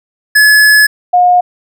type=tone pair in turn; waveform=square / sine; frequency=1706 / 717.3 Hz; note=G#6 / F5; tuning=+46 / +46 cents; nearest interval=octave + minor third; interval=1500 cents; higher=first; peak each=-4 dBFS; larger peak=neither; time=0.35-0.87 / 1.13-1.41 s; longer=first; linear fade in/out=10 ms; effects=none